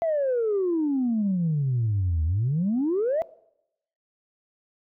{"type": "exponential two-way sweep", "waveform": "sine", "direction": "down then up", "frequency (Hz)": [679, 76.5, 679], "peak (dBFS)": -20, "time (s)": [0.02, 3.22], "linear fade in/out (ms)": 0, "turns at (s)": 2.24, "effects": ["noise-tail reverb RT60 0.8 s tail -22 dB re dry", "tanh soft clip ceiling -18 dBFS"]}